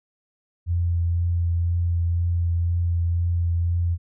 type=tone with vibrato; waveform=sine; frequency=85.8 Hz; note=F2; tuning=30 cents flat; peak=-19 dBFS; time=0.66-3.98 s; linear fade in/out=50 ms; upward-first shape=triangle; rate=2 Hz; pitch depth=17 cents each way; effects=none